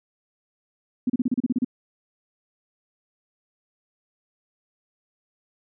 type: tone bursts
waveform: sine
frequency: 249 Hz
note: B3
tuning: 14 cents sharp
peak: -18 dBFS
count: 10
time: 1.07-1.647 s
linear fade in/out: 5 ms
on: 28 ms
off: 33 ms
effects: none